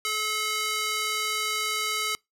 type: tone with high-pass filter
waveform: square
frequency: 430.5 Hz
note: A4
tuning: 38 cents flat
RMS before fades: -28 dBFS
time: 0.05-2.15 s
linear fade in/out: 0 ms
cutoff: 1700 Hz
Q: 0.78
effects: noise-tail reverb RT60 0.2 s tail -26 dB re dry + low-pass 12000 Hz 12 dB/octave